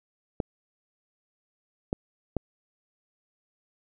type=clicks; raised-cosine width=2 ms; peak=-13 dBFS; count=3; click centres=0.402 / 1.929 / 2.367 s; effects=none